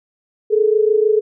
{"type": "tone pair together", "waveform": "sine", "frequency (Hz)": [422.1, 448.6], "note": ["G#4", "A4"], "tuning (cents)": [28, 34], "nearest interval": "minor second", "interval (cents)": 106, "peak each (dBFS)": [-13, -16], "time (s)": [0.5, 1.21], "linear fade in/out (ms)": 20, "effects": []}